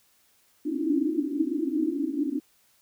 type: band-pass noise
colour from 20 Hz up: pink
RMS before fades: -27 dBFS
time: 0.65-2.4 s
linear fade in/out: 10 ms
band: 270 to 330 Hz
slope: 96 dB/octave
effects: white hiss -64 dBFS RMS until 2.81 s